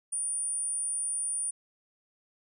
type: tone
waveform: sine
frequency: 9370 Hz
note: D9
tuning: 5 cents flat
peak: -29 dBFS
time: 0.12-1.51 s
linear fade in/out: 10 ms
effects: none